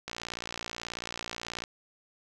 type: click train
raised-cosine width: 0.2 ms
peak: -18 dBFS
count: 92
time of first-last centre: 0.08-1.638 s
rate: 58.4 Hz
effects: none